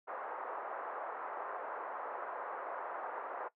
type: band-pass noise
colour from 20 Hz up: white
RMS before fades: -42 dBFS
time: 0.07-3.49 s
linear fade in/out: 20 ms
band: 480 to 1300 Hz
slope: 24 dB/octave
effects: noise-tail reverb RT60 0.1 s tail -18 dB re dry + low-pass 2000 Hz 12 dB/octave